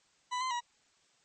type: tone with pitch steps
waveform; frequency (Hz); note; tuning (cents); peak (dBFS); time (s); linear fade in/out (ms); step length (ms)
40% pulse; 994 / 1032 / 961; B5 / C6 / B5; +11 / -24 / -48; -31; 0.31-0.607; 20; 99
effects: white hiss -69 dBFS RMS until 1.24 s + MP3 32 kbps